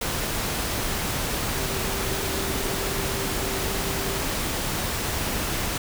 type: tone in noise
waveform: sine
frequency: 389.5 Hz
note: G4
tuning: 11 cents flat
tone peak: -34 dBFS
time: 1.54-4.19 s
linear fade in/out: 5 ms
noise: pink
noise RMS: -27 dBFS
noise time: 0.01-5.78 s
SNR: -10 dB
effects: none